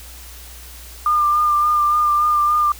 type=tone with vibrato; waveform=sine; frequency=1200 Hz; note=D6; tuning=37 cents sharp; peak=-13 dBFS; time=1.06-2.72 s; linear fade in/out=2 ms; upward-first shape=sine; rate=3.5 Hz; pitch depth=22 cents each way; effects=added 60 Hz sine -38 dBFS peak until 2.79 s + white hiss -40 dBFS RMS until 2.79 s